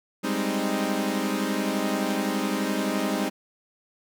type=chord; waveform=sawtooth; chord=Ab major seventh; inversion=third; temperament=equal; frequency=196 / 207.7 / 261.6 / 311.1 Hz; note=G3 / Ab3 / C4 / Eb4; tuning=0 / 0 / 0 / 0 cents; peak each=-26 dBFS; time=0.23-3.3 s; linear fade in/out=20 ms; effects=none